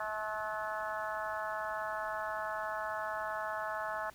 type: harmonic tone with a mistuned harmonic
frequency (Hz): 215.4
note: A3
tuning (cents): -37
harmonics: 3 / 4 / 5 / 6 / 7 / 8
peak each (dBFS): -40 / -41 / -42 / -43 / -43 / -44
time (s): 0-4.1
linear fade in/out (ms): 2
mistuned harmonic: 7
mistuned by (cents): -26
effects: pink hiss -59 dBFS RMS until 4.14 s